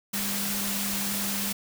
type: tone in noise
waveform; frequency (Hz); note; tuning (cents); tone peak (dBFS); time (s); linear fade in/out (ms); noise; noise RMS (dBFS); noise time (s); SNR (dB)
sine; 200.5; G3; +39; -33; 0.13-1.53; 10; white; -30; 0.13-1.53; -6
effects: none